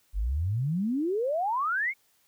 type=exponential sweep; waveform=sine; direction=up; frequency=44.95 to 2262 Hz; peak=-25 dBFS; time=0.13-1.94 s; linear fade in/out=50 ms; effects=white hiss -67 dBFS RMS until 2.27 s